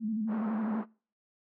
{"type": "tone with vibrato", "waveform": "sine", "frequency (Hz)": 218.2, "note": "A3", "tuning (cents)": -14, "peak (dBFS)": -29, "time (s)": [0, 0.84], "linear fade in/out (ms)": 50, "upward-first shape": "square", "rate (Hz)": 12, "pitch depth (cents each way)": 58}
{"type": "band-pass noise", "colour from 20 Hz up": "white", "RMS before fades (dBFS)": -42, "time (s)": [0.27, 0.86], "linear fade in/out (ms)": 50, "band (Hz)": [220, 1200], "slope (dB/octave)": 24}
{"effects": ["noise-tail reverb RT60 0.4 s tail -24 dB re dry"]}